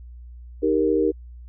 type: chord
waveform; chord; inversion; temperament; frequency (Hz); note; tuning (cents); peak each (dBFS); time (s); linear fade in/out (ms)
sine; Eb major; none; equal; 311.1 / 392 / 466.2; Eb4 / G4 / Bb4; 0 / 0 / 0; -22 / -22 / -21; 0.62-1.12; 20
effects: added 60 Hz sine -38 dBFS peak until 1.48 s